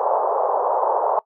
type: band-pass noise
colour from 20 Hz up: white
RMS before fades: -20 dBFS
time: 0-1.19 s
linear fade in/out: 0 ms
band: 450 to 1000 Hz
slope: 48 dB/octave
effects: noise-tail reverb RT60 0.1 s tail -20 dB re dry